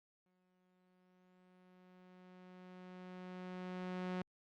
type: tone with exponential growth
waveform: sawtooth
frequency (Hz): 182.7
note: F#3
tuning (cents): -22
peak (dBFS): -34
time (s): 0.26-4.22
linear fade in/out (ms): 2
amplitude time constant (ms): 860
effects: low-pass 3000 Hz 12 dB/octave + Opus 48 kbps